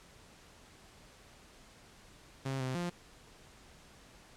sawtooth tone with pitch steps, 134.2 / 129.6 / 174.9 Hz, C3 / C3 / F3, +44 / -16 / +3 cents, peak -30 dBFS, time 2.45-2.9 s, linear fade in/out 10 ms, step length 150 ms, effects pink hiss -58 dBFS RMS until 4.36 s + low-pass 9000 Hz 12 dB/octave

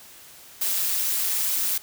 blue noise with amplitude modulation, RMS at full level -22 dBFS, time 0.61-1.78 s, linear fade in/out 5 ms, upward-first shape sine, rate 191 Hz, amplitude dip 55%, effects white hiss -47 dBFS RMS until 1.82 s

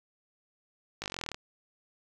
slowing click train, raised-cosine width 0.2 ms, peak -18 dBFS, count 15, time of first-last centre 1.02-1.345 s, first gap 19 ms, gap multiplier 1.03, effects 10-bit

